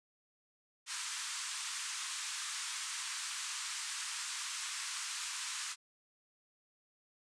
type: band-pass noise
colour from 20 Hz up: white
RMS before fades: -41 dBFS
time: 0.86-5.76 s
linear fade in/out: 50 ms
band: 980 to 9000 Hz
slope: 48 dB/octave
effects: none